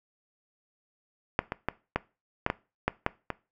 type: clicks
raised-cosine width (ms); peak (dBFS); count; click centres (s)
0.5; -7 / -15 / -11 / -10 / -9 / -11 / -9 / -9 / -15; 9; 1.391 / 1.521 / 1.686 / 1.96 / 2.464 / 2.501 / 2.88 / 3.064 / 3.303
effects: noise-tail reverb RT60 0.3 s tail -20 dB re dry